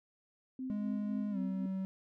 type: tone with tremolo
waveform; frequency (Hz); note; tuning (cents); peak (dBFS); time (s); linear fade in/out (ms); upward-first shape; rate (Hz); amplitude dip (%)
sine; 259.4; C4; -15; -36; 0.59-1.66; 2; sine; 3.9; 65
type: tone with pitch glide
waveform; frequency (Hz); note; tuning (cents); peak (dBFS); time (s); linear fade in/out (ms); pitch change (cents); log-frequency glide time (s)
triangle; 207.7 to 190.46; G#3 to G3; 0 to -50; -32; 0.7-1.85; 0; -150; 1.31-1.38
effects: none